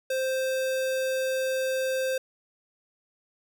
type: tone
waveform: square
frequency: 523.3 Hz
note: C5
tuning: in tune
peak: -26 dBFS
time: 0.1-2.18 s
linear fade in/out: 5 ms
effects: none